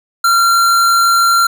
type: tone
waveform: square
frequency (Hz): 1373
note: F6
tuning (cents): -30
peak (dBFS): -9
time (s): 0.24-1.47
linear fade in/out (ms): 5
effects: none